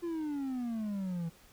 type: exponential sweep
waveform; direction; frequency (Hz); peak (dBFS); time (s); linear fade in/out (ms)
triangle; down; 349.2 to 162.6; -31; 0.02-1.3; 20
effects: pink hiss -60 dBFS RMS until 1.52 s